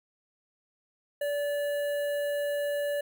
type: tone with notch filter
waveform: square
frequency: 578 Hz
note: D5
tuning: 28 cents flat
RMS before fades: -30 dBFS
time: 1.21-3.01 s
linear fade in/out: 5 ms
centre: 5300 Hz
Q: 0.54
effects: none